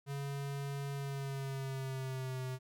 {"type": "tone with pitch glide", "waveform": "square", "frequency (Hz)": [140, 129.12], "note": ["C#3", "C3"], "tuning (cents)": [18, -23], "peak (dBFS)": -38, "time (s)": [0.06, 2.59], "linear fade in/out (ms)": 50, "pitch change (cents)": -141, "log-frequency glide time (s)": [0.94, 2.42], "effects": []}